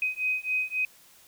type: beating tone pair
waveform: sine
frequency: 2512 / 2515.7 Hz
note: D#7 / D#7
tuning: +16 / +18 cents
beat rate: 3.7 Hz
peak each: -29 dBFS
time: 0.02-0.85 s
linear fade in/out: 2 ms
effects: white hiss -56 dBFS RMS until 1.27 s